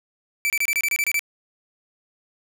45% pulse tone bursts, 2323 Hz, D7, 20 cents flat, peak -19 dBFS, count 10, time 0.45-1.193 s, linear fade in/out 0 ms, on 50 ms, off 27 ms, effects 10-bit

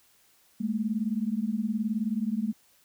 sine beating tone pair, 207.7 / 226.7 Hz, G#3 / A#3, 0 / -48 cents, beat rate 19 Hz, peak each -29 dBFS, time 0.6-2.53 s, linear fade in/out 10 ms, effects white hiss -63 dBFS RMS until 2.84 s

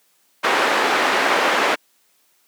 white band-pass noise, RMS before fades -18 dBFS, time 0.43-1.76 s, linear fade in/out 20 ms, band 320 to 1700 Hz, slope 12 dB/octave, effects white hiss -61 dBFS RMS until 2.47 s + high-pass 200 Hz 12 dB/octave

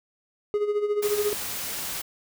triangle tone with tremolo, 415.3 Hz, G#4, in tune, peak -18 dBFS, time 0.54-1.33 s, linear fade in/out 0 ms, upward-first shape sine, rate 14 Hz, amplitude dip 65%
white noise, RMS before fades -32 dBFS, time 1.02-2.02 s, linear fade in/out 10 ms
effects none

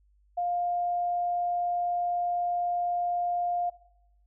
sine tone, 704 Hz, F5, 14 cents sharp, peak -26 dBFS, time 0.37-3.7 s, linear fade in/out 10 ms, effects noise-tail reverb RT60 0.8 s tail -19 dB re dry + added 50 Hz sine -61 dBFS peak until 4.26 s

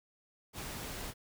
pink noise, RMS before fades -42 dBFS, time 0.53-1.14 s, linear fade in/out 50 ms, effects none

